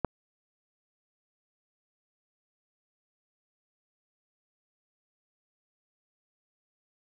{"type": "click", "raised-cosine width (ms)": 1, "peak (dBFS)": -12, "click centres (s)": 0.047, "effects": []}